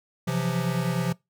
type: tone cluster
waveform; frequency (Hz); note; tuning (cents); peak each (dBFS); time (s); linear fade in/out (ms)
square; 131.7 / 169.3 / 179; C3 / E3 / F3; +12 / +46 / +43; -29 / -28 / -31; 0.27-1.13; 10
effects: noise-tail reverb RT60 0.2 s tail -23 dB re dry